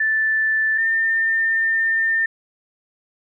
sine tone pair in turn, 1760 / 1804.3 Hz, A6 / A6, 0 / +43 cents, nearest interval unison, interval 43 cents, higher second, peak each -16 dBFS, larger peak neither, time 0-0.78 / 0.78-2.26 s, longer second, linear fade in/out 5 ms, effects none

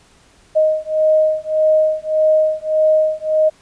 sine beating tone pair, 622.3 / 624 Hz, D#5 / D#5, 0 / +5 cents, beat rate 1.7 Hz, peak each -15 dBFS, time 0.55-3.5 s, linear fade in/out 20 ms, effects pink hiss -51 dBFS RMS until 3.61 s + resampled to 22050 Hz

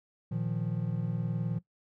triangle chord, Bb suspended fourth, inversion none, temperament equal, 116.54 / 155.56 / 174.61 Hz, Bb2 / Eb3 / F3, 0 / 0 / 0 cents, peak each -32 dBFS, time 0.31-1.59 s, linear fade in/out 10 ms, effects noise-tail reverb RT60 0.1 s tail -17 dB re dry

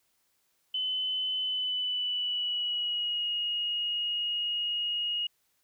sine tone with pitch glide, 3028 to 2876 Hz, F#7 to F#7, +39 to -50 cents, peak -28 dBFS, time 0.74-5.27 s, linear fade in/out 5 ms, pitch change -89 cents, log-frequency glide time 1.4-3.3 s, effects white hiss -73 dBFS RMS until 5.63 s

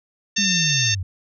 harmonic tone, 902 Hz, A5, 43 cents sharp, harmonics 2 / 3 / 4 / 5 / 6 / 7, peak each -27 / -25 / -24 / -29 / -25 / -23 dBFS, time 0.36-0.95 s, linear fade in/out 10 ms
sine linear sweep, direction down, 207.7 to 87.1 Hz, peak -23 dBFS, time 0.38-1.03 s, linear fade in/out 5 ms
effects none

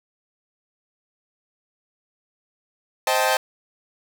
sawtooth chord, A half-diminished seventh, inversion first, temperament equal with one note detuned, 523.3 / 629.1 / 784 / 880 Hz, C5 / Eb5 / G5 / A5, 0 / +19 / 0 / 0 cents, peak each -20 dBFS, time 3.07-3.37 s, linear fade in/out 2 ms, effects none

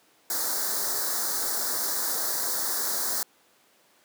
white band-stop noise, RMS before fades -28 dBFS, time 0.3-3.23 s, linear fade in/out 2 ms, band 1800 to 4100 Hz, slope 48 dB/octave, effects pink hiss -61 dBFS RMS until 4.04 s + high-pass 300 Hz 12 dB/octave

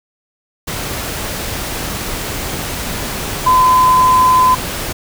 sine tone in noise, 1018 Hz, C6, 48 cents flat, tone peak -7 dBFS, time 3.46-4.55 s, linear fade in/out 10 ms, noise pink, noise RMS -22 dBFS, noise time 0.67-4.93 s, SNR +12 dB, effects none

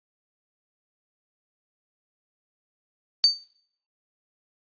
sine tone with exponential decay, 4581 Hz, D8, 44 cents flat, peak -10 dBFS, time 3.24-3.44 s, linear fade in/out 0 ms, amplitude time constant 42 ms, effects noise-tail reverb RT60 0.6 s tail -18 dB re dry + resampled to 11025 Hz

